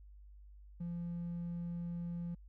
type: tone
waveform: triangle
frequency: 172.1 Hz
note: F3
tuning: 25 cents flat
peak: -35 dBFS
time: 0.8-2.35 s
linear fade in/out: 10 ms
effects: tanh soft clip ceiling -33 dBFS + added 50 Hz sine -53 dBFS peak until 2.48 s